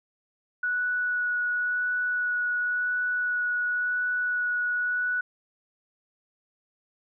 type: tone with vibrato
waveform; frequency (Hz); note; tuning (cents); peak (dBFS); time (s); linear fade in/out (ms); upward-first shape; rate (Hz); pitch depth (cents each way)
sine; 1470; F#6; -12; -24; 0.63-5.21; 5; sine; 0.94; 9
effects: none